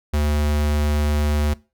square tone, 74.3 Hz, D2, 21 cents sharp, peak -18 dBFS, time 0.13-1.54 s, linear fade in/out 10 ms, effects noise-tail reverb RT60 0.3 s tail -21 dB re dry

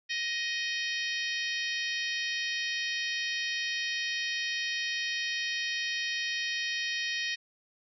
harmonic tone with a mistuned harmonic, 625 Hz, D#5, 8 cents sharp, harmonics 3 / 4 / 5 / 6 / 7 / 8 / 9, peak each -34 / -36 / -38 / -40 / -41 / -42 / -43 dBFS, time 0.09-7.36 s, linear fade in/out 20 ms, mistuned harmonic 8, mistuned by +25 cents, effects none

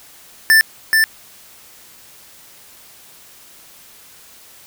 square tone with echo, 1771 Hz, A6, 11 cents sharp, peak -8 dBFS, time 0.5-0.61 s, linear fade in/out 0 ms, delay 430 ms, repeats 1, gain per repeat -3 dB, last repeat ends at 1.04 s, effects white hiss -44 dBFS RMS until 4.66 s

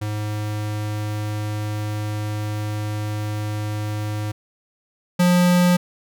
square tone pair in turn, 105.7 / 177.77 Hz, G#2 / F3, +31 / +31 cents, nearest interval major sixth, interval 900 cents, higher second, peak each -24 / -14 dBFS, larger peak second, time 0.01-4.32 / 5.19-5.77 s, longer first, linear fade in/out 10 ms, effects none

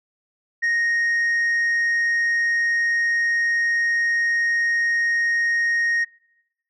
sine tone, 1864.7 Hz, A#6, in tune, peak -15 dBFS, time 0.62-6.05 s, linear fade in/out 20 ms, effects noise-tail reverb RT60 1.0 s tail -26 dB re dry + tanh soft clip ceiling -17 dBFS

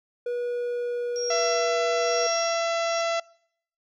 triangle tone with pitch glide, 484.6 to 481.8 Hz, B4 to B4, -33 to -43 cents, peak -24 dBFS, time 0.26-2.27 s, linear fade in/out 5 ms, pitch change -10 cents, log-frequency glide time 0.44-1.42 s
sine tone with tremolo, 5600 Hz, F8, 4 cents sharp, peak -28 dBFS, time 1.16-3.01 s, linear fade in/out 0 ms, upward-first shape sine, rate 1.1 Hz, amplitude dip 95%
harmonic tone, 671 Hz, E5, 31 cents sharp, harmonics 1 / 2 / 3 / 4 / 5 / 6 / 7 / 8 / 9 / 10, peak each -25 / -31 / -35 / -37 / -39 / -41 / -42 / -43 / -44 / -45 dBFS, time 1.3-3.2 s, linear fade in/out 5 ms
effects noise-tail reverb RT60 0.7 s tail -25 dB re dry

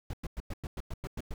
brown noise bursts, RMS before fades -36 dBFS, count 10, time 0.1-1.34 s, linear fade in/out 2 ms, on 34 ms, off 100 ms, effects none

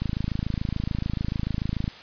click train, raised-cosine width 5 ms, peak -14 dBFS, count 51, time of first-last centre 0.02-1.879 s, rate 26.9 Hz, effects white hiss -44 dBFS RMS until 2.02 s + resampled to 11025 Hz

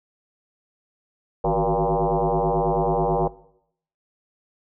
sine tone with frequency modulation, 163.6 Hz, E3, 13 cents flat, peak -18 dBFS, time 1.44-3.28 s, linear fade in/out 5 ms, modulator 106 Hz, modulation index 7.2, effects noise-tail reverb RT60 0.7 s tail -19 dB re dry

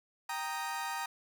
30% pulse chord, Eb major, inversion first, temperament equal, 784 / 932.3 / 1244.5 Hz, G5 / Bb5 / Eb6, 0 / 0 / 0 cents, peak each -38 / -35 / -39 dBFS, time 0.29-1.06 s, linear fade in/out 5 ms, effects none

